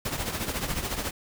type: noise with tremolo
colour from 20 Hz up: pink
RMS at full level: -28 dBFS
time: 0.05-1.11 s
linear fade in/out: 5 ms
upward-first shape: triangle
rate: 14 Hz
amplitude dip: 70%
effects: none